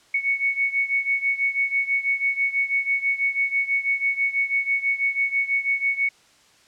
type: beating tone pair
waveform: sine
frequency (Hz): 2217 / 2223.1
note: C#7 / C#7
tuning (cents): 0 / +4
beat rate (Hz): 6.1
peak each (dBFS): -22 / -25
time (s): 0.14-6.09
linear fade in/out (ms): 5
effects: white hiss -56 dBFS RMS until 6.67 s + low-pass 7000 Hz 12 dB/octave

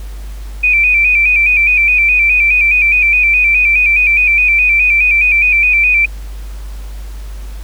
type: tone with vibrato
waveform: sine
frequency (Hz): 2412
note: D7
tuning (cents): +46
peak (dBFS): -7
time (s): 0.63-6.06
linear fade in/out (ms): 10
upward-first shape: square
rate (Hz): 4.8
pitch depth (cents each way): 51
effects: added 50 Hz sine -23 dBFS peak until 7.63 s + pink hiss -40 dBFS RMS until 7.63 s

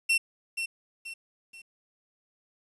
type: tone with echo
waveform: 40% pulse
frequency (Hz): 2710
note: E7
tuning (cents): +47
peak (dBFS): -20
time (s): 0.09-0.18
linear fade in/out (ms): 10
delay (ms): 480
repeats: 3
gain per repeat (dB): -8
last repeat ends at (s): 1.62
effects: resampled to 24000 Hz + 10-bit

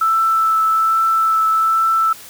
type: tone with vibrato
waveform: sine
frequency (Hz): 1321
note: E6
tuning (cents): +3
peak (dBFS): -12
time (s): 0.01-2.13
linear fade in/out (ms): 5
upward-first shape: triangle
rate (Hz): 1.2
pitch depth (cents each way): 13
effects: white hiss -38 dBFS RMS until 2.29 s

